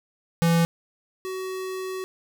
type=tone pair in turn; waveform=square; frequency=167.7 / 375.5 Hz; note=E3 / F#4; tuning=+30 / +26 cents; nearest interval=octave + major second; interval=1396 cents; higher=second; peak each=-18 / -30 dBFS; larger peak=first; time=0.42-0.65 / 1.25-2.04 s; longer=second; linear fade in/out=0 ms; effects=none